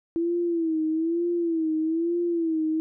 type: tone with vibrato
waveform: sine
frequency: 330 Hz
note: E4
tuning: 2 cents sharp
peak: -22 dBFS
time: 0.16-2.8 s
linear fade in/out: 0 ms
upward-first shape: sine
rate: 1.1 Hz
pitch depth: 87 cents each way
effects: none

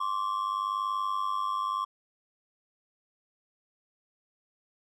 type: ring-modulated tone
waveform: triangle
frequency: 1103 Hz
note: C#6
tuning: 9 cents flat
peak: -23 dBFS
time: 0-1.85 s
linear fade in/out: 10 ms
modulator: 50.4 Hz
effects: none

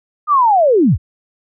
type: linear sweep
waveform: sine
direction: down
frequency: 1244.5 to 46.68 Hz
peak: -8 dBFS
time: 0.27-0.98 s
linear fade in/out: 50 ms
effects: none

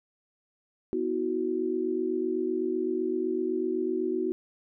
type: chord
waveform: sine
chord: B suspended fourth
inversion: none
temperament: equal with one note detuned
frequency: 246.9 / 322.1 / 370 Hz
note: B3 / E4 / F#4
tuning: 0 / -40 / 0 cents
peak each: -34 / -31 / -28 dBFS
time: 0.93-4.32 s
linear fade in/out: 0 ms
effects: none

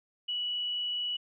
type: tone with frequency modulation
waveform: sine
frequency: 2942 Hz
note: F#7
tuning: 11 cents flat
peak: -30 dBFS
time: 0.28-1.17 s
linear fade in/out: 10 ms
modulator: 24.5 Hz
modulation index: 0.38
effects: none

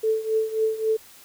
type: tone with tremolo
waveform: sine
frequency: 440 Hz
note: A4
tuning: in tune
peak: -17 dBFS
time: 0.03-0.97 s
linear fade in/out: 10 ms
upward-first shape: triangle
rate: 3.7 Hz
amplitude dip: 85%
effects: white hiss -49 dBFS RMS until 1.24 s

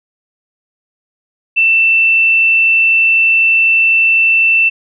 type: tone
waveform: sine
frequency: 2672 Hz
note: E7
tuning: 23 cents sharp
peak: -7 dBFS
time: 1.56-4.7 s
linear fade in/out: 20 ms
effects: none

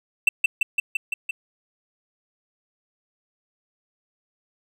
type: tone with echo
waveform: triangle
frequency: 2672 Hz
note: E7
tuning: 23 cents sharp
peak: -10 dBFS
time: 0.27-0.29 s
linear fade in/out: 5 ms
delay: 170 ms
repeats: 6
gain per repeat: -2 dB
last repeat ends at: 1.31 s
effects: none

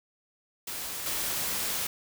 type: noise with level steps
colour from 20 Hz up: white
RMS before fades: -36 / -31 dBFS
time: 0.67-1.87 s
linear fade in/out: 5 ms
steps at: 1.06 s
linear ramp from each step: 2 ms
effects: none

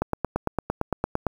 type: click train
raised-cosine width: 1 ms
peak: -9 dBFS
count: 12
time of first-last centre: 0.02-1.267 s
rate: 8.82 Hz
effects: 7-bit

